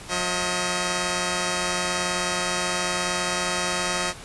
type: tone pair together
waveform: 5% pulse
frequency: 178.99 / 636 Hz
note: F3 / D#5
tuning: +43 / +38 cents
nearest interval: octave + minor seventh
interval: 2195 cents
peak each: -15 dBFS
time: 0.08-4.14 s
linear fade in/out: 50 ms
effects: pink hiss -41 dBFS RMS until 4.24 s + resampled to 24000 Hz